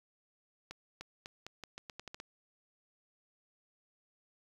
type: accelerating click train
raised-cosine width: 0.2 ms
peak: -27 dBFS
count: 11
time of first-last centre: 0.71-2.201 s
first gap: 300 ms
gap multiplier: 0.83
effects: 9-bit